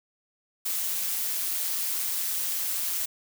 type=noise with amplitude modulation; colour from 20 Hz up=blue; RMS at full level=-27 dBFS; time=0.65-3.06 s; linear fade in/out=10 ms; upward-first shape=sine; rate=177 Hz; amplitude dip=45%; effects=none